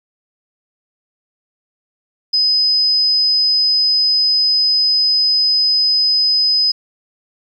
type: tone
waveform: sine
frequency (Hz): 5030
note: D#8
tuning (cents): +18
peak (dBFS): -11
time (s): 2.33-6.72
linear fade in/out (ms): 10
effects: 8-bit